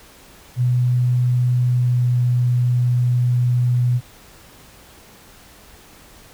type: tone with pitch glide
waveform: sine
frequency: 123.9 to 123.04 Hz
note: B2 to B2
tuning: +6 to -6 cents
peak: -14 dBFS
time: 0.56-4.01 s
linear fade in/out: 50 ms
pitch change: -12 cents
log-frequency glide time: 1.72-2.03 s
effects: pink hiss -46 dBFS RMS until 6.33 s